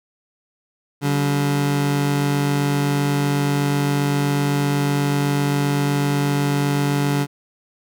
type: tone pair together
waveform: 25% pulse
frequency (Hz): 143.01 / 190.9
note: D3 / G3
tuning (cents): -46 / -46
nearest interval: perfect fourth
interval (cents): 500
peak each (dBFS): -14 / -24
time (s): 1.01-7.27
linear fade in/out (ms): 50
effects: none